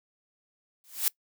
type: noise with exponential growth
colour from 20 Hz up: blue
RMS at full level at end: -22 dBFS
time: 0.84-1.08 s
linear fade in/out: 0 ms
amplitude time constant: 51 ms
effects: noise-tail reverb RT60 0.1 s tail -23 dB re dry